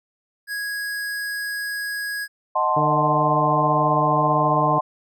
square tone, 1658 Hz, G#6, 3 cents flat, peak -26 dBFS, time 0.47-2.28 s, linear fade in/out 50 ms
sine chord, D# diminished seventh, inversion none, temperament equal, 622.3 / 740 / 880 / 1046.5 Hz, D#5 / F#5 / A5 / C6, 0 / 0 / 0 / 0 cents, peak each -25 / -25 / -24 / -20 dBFS, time 2.55-4.81 s, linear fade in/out 10 ms
harmonic tone, 151 Hz, D3, 48 cents sharp, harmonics 1 / 2 / 3 / 4 / 5, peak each -24 / -27 / -29 / -30 / -31 dBFS, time 2.76-4.79 s, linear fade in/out 10 ms
effects none

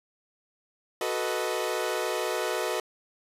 sawtooth chord, B dominant seventh, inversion second, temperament equal with one note detuned, 370 / 440 / 493.9 / 625.1 Hz, F#4 / A4 / B4 / D#5, 0 / 0 / 0 / +8 cents, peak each -29 dBFS, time 1.01-2.8 s, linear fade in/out 2 ms, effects resampled to 32000 Hz

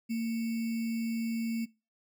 sine tone with sample-and-hold, 228.3 Hz, A#3, 36 cents flat, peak -29 dBFS, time 0.09-1.66 s, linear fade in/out 20 ms, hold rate 2450 Hz, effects noise-tail reverb RT60 0.3 s tail -23 dB re dry

